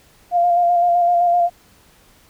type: tone with vibrato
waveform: sine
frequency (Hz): 698.5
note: F5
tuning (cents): 0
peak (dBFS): -12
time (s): 0.31-1.5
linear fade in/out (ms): 50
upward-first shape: square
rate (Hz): 7.8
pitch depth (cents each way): 21
effects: pink hiss -52 dBFS RMS until 2.29 s